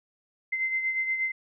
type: beating tone pair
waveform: sine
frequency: 2071 / 2079.4 Hz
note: C7 / C7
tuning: -18 / -11 cents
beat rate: 8.4 Hz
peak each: -26 / -35 dBFS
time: 0.52-1.32 s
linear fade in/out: 10 ms
effects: none